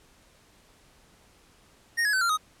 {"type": "tone with pitch steps", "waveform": "square", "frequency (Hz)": [1856, 1682.4, 1525.1, 1382.4, 1253.1], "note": ["A#6", "G#6", "G6", "F6", "D#6"], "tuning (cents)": [-8, 22, -48, -18, 12], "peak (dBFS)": -23, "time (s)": [1.97, 2.375], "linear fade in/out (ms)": 20, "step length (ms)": 81, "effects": ["pink hiss -59 dBFS RMS until 2.6 s", "low-pass 11000 Hz 12 dB/octave"]}